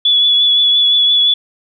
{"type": "tone with vibrato", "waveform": "sine", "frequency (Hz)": 3416, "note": "G#7", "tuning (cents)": 48, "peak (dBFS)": -8, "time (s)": [0.05, 1.34], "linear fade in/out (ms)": 5, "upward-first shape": "triangle", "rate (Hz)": 5.8, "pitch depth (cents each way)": 24, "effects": []}